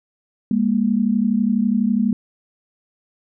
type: tone pair together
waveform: sine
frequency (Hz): 203.6 / 235.7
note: G#3 / A#3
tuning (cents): -34 / +19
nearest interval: minor third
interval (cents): 253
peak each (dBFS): -18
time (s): 0.51-2.13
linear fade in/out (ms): 2
effects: none